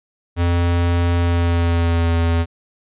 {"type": "tone with pitch glide", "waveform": "square", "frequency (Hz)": [86.4, 83.84], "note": ["F2", "E2"], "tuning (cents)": [-18, 30], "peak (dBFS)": -15, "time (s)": [0.36, 2.46], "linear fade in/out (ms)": 50, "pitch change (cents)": -52, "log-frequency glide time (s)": [1.18, 2.14], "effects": ["resampled to 8000 Hz"]}